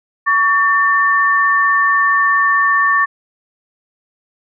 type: tone pair together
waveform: sine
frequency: 1129 / 1792.2 Hz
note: C#6 / A6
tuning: +31 / +31 cents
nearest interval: minor sixth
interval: 800 cents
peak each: -13 dBFS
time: 0.26-3.06 s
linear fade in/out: 20 ms
effects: none

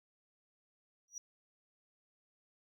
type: tone with exponential growth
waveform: triangle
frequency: 5800 Hz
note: F#8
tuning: 35 cents flat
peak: -36 dBFS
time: 1.08-1.18 s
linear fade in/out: 2 ms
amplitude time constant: 20 ms
effects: tanh soft clip ceiling -34 dBFS

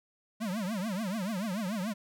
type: tone with vibrato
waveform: square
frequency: 202.5 Hz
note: G#3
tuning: 43 cents flat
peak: -32 dBFS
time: 0.4-1.94 s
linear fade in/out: 20 ms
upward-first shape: triangle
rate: 6.9 Hz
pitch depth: 270 cents each way
effects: none

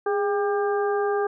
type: harmonic tone with a mistuned harmonic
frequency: 399 Hz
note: G4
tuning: 31 cents sharp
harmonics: 1 / 2 / 3 / 4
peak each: -22 / -28 / -32 / -34 dBFS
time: 0.06-1.27 s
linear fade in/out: 5 ms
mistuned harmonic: 1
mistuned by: +51 cents
effects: none

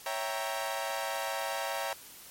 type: chord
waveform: sawtooth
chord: C# diminished seventh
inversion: none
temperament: equal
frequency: 554.4 / 659.3 / 784 / 932.3 Hz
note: C#5 / E5 / G5 / Bb5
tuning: 0 / 0 / 0 / 0 cents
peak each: -34 dBFS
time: 0.06-1.93 s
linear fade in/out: 2 ms
effects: white hiss -50 dBFS RMS until 2.3 s + MP3 64 kbps

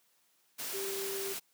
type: tone in noise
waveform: sine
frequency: 392 Hz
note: G4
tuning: in tune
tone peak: -37 dBFS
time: 0.73-1.34 s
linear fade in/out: 20 ms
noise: white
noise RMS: -39 dBFS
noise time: 0.58-1.4 s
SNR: -1 dB
effects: white hiss -71 dBFS RMS until 1.53 s + high-pass 150 Hz 12 dB/octave

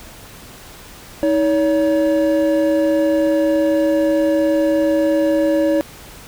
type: tone pair together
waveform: triangle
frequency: 317.1 / 566.2 Hz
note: D#4 / C#5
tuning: +33 / +37 cents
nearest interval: minor seventh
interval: 1004 cents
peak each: -14 dBFS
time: 1.23-5.81 s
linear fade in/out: 0 ms
effects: pink hiss -39 dBFS RMS until 6.27 s

